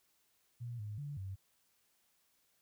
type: tone with pitch steps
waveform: sine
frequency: 119.5 / 104.9 / 144.5 / 96 Hz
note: A#2 / G#2 / D3 / G2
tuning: +43 / +18 / -28 / -36 cents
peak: -40 dBFS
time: 0.6-1.36 s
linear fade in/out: 20 ms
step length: 190 ms
effects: white hiss -75 dBFS RMS until 2.61 s